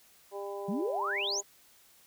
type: harmonic tone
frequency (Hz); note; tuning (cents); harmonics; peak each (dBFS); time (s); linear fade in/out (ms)
200; G3; +35; 2 / 3 / 4 / 5; -38 / -42 / -44 / -46; 0.31-1.43; 50
type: exponential sweep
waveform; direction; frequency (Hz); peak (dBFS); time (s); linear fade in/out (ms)
sine; up; 173 to 7140; -30; 0.68-1.41; 10
effects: white hiss -61 dBFS RMS until 2.06 s